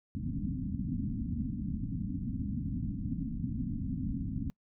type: low-pass noise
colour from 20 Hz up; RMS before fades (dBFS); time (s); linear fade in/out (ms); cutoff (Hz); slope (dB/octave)
white; -35; 0.15-4.5; 0; 280; 96
effects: noise-tail reverb RT60 0.1 s tail -26 dB re dry